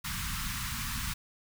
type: band-stop noise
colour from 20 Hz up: pink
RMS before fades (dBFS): -35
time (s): 0.04-1.14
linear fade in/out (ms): 10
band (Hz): 230 to 990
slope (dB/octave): 48
effects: none